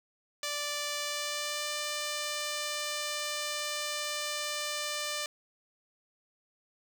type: tone with pitch glide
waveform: 5% pulse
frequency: 587.3 to 594.1 Hz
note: D5 to D5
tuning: 0 to +20 cents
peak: -21 dBFS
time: 0.43-5.26 s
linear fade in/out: 2 ms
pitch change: +20 cents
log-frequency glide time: 1.07-1.74 s
effects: none